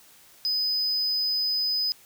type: tone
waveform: triangle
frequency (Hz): 5010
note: D#8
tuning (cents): +11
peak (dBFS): -22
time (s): 0.45-1.92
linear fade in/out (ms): 0
effects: white hiss -54 dBFS RMS until 2.05 s